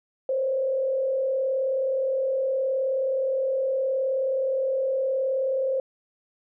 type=tone with frequency modulation; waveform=sine; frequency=530 Hz; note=C5; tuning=22 cents sharp; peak=-22 dBFS; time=0.29-5.8 s; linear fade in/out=2 ms; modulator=39.2 Hz; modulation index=0.5; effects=none